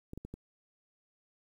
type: clicks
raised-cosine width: 3 ms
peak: -29 dBFS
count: 4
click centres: 0.134 / 0.176 / 0.25 / 0.34 s
effects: 10-bit